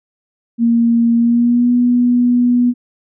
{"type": "tone with pitch glide", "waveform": "sine", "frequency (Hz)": [233.1, 244.1], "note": ["A#3", "B3"], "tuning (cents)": [0, -20], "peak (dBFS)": -9, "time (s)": [0.58, 2.74], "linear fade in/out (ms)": 50, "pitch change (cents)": 80, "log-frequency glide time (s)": [1.16, 1.72], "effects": []}